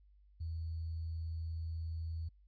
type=tone with sample-and-hold; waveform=sine; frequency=81.6 Hz; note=E2; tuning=17 cents flat; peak=-37 dBFS; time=0.4-2.29 s; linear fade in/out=10 ms; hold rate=4410 Hz; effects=added 50 Hz sine -61 dBFS peak until 2.47 s + resampled to 11025 Hz